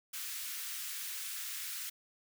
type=high-pass noise; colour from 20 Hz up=white; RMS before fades=-41 dBFS; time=0.13-1.9 s; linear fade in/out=10 ms; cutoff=1400 Hz; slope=24 dB/octave; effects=none